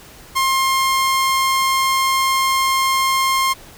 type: tone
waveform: sawtooth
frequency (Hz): 1063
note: C6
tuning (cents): +27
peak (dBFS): -11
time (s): 0.35-3.54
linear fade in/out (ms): 20
effects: pink hiss -42 dBFS RMS until 3.77 s